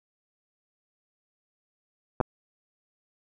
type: clicks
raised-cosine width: 1 ms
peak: -10 dBFS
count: 2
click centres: 2.203 / 2.211 s
effects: none